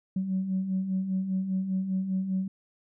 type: beating tone pair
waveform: sine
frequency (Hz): 185 / 190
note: F#3 / F#3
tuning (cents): 0 / +46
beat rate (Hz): 5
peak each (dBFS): -34 / -26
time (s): 0.16-2.48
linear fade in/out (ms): 5
effects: tanh soft clip ceiling -20 dBFS